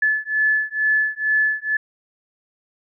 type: beating tone pair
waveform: sine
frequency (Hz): 1727 / 1729.2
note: A6 / A6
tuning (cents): -33 / -31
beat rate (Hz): 2.2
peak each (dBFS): -20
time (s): 0.02-1.77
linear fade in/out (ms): 5
effects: none